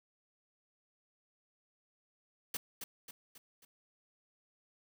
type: noise with echo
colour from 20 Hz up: white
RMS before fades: -37 dBFS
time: 2.54-2.57 s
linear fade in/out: 5 ms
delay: 270 ms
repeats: 4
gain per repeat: -6 dB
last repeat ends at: 3.65 s
effects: none